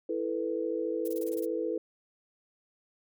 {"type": "chord", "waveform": "sine", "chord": "E suspended fourth", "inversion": "none", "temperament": "equal", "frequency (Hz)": [329.6, 440, 493.9], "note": ["E4", "A4", "B4"], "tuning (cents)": [0, 0, 0], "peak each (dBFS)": -33, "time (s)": [0.09, 1.78], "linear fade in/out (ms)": 5}
{"type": "noise bursts", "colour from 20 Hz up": "violet", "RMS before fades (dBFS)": -43, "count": 8, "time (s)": [1.05, 1.451], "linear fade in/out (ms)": 5, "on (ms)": 30, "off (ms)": 23}
{"effects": ["MP3 96 kbps"]}